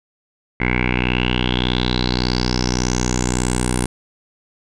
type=tone with low-pass filter sweep; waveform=10% pulse; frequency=61.74 Hz; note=B1; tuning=in tune; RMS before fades=-19 dBFS; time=0.6-3.86 s; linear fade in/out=5 ms; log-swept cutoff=2100 to 9500 Hz; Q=7.5; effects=none